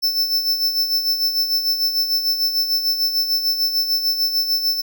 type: tone with tremolo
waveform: square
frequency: 5300 Hz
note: E8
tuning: 9 cents sharp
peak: -15 dBFS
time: 0.02-4.82 s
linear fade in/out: 20 ms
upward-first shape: sine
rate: 6.7 Hz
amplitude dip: 60%
effects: none